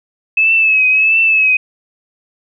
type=tone with vibrato; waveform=sine; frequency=2592 Hz; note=E7; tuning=30 cents flat; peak=-8 dBFS; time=0.37-1.57 s; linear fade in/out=5 ms; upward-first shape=triangle; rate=1.5 Hz; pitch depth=59 cents each way; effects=none

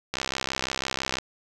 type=click train; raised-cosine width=0.2 ms; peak=-9 dBFS; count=70; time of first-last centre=0.14-1.185 s; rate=66 Hz; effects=none

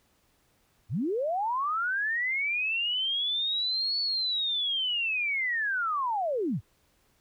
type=linear two-way sweep; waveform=sine; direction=up then down; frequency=77.78 to 4464 to 77.78 Hz; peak=-26 dBFS; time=0.89-6.61 s; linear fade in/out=50 ms; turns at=4 s; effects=pink hiss -68 dBFS RMS until 7.2 s

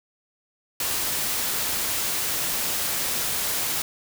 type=noise; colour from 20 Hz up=white; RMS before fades=-26 dBFS; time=0.8-3.82 s; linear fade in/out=2 ms; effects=none

